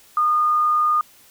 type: tone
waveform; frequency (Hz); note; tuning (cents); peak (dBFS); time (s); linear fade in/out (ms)
sine; 1222; D#6; -32; -15; 0.17-1.01; 2
effects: white hiss -51 dBFS RMS until 1.3 s